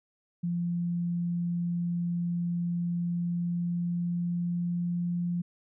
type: tone with pitch glide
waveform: sine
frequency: 173 to 174.3 Hz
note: F3 to F3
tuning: -16 to -3 cents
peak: -27 dBFS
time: 0.43-5.42 s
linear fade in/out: 10 ms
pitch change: +13 cents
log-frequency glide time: 2.91-5.27 s
effects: none